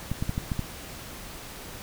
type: clicks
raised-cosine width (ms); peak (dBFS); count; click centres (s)
5; -15; 6; 0.116 / 0.225 / 0.294 / 0.379 / 0.518 / 0.593
effects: pink hiss -41 dBFS RMS until 1.82 s